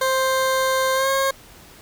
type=tone with pitch glide; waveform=20% pulse; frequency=525 to 540.4 Hz; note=C5 to C#5; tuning=+6 to -44 cents; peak=-13 dBFS; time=0.01-1.31 s; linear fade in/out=5 ms; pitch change=+50 cents; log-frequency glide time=0.94-1.09 s; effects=pink hiss -46 dBFS RMS until 1.81 s